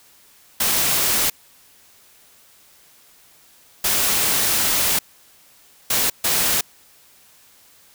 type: noise bursts at uneven times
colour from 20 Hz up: white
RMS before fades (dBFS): -19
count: 4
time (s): 0.6-1.3 / 3.84-4.99 / 5.9-6.1 / 6.24-6.61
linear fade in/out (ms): 5
effects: white hiss -52 dBFS RMS until 7.94 s

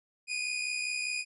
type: tone pair together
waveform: sawtooth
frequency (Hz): 2424 / 2489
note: D#7 / D#7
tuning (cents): -46 / 0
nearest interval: unison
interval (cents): 46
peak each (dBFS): -32 / -30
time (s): 0.27-1.25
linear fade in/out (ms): 50
effects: resampled to 24000 Hz

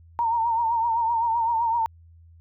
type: tone with vibrato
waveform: sine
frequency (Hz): 922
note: A#5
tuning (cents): -19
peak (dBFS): -20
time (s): 0.19-1.86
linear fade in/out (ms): 0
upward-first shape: triangle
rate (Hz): 7.8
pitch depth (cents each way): 72
effects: added 83 Hz sine -48 dBFS peak until 2.4 s

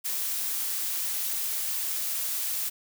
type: noise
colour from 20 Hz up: blue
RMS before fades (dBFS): -30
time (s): 0.04-2.7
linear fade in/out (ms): 20
effects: none

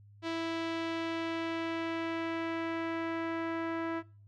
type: tone with low-pass filter sweep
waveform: sawtooth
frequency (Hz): 329.6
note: E4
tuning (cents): 0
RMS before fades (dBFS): -35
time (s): 0.22-4.03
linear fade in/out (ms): 50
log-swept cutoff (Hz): 3900 to 1700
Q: 1.3
effects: noise-tail reverb RT60 0.4 s tail -23 dB re dry + added 102 Hz sine -54 dBFS peak until 4.27 s

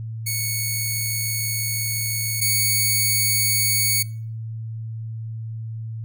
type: tone pair in turn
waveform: 5% pulse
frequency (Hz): 2217 / 2230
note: C#7 / C#7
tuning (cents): 0 / +10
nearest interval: unison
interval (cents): 10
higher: second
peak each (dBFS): -13 / -8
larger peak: second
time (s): 0.26-2.41 / 2.41-4.03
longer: first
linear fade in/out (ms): 10
effects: noise-tail reverb RT60 0.5 s tail -23 dB re dry + added 112 Hz sine -28 dBFS peak until 6.04 s

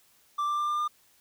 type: tone with pitch steps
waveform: triangle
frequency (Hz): 1174.7 / 1182.2 / 1189.7 / 1197.3 / 1204.9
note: D6 / D6 / D6 / D6 / D6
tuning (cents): 0 / +11 / +22 / +33 / +44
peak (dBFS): -24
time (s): 0.38-0.88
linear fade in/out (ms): 10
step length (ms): 100
effects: white hiss -63 dBFS RMS until 1.2 s

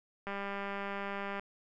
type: click train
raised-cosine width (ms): 0.5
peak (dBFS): -24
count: 225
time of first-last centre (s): 0.27-1.396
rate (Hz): 199
effects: none

